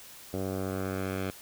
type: tone with low-pass filter sweep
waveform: 10% pulse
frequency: 95 Hz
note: F#2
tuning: 46 cents sharp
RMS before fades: -33 dBFS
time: 0.33-1.31 s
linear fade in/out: 10 ms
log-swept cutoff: 650 to 3200 Hz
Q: 1.1
effects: white hiss -49 dBFS RMS until 1.41 s